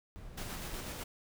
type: noise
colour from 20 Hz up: brown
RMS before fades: -47 dBFS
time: 0.16-0.88 s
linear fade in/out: 0 ms
type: noise with tremolo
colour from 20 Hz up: pink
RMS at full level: -42 dBFS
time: 0.37-1.04 s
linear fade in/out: 10 ms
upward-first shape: square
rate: 8.1 Hz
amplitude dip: 25%
effects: none